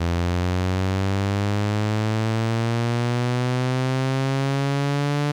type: linear sweep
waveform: sawtooth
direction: up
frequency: 84.4 to 146.83 Hz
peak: -16 dBFS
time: 0-5.32 s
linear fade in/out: 10 ms
effects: low-pass 6000 Hz 12 dB/octave + 9-bit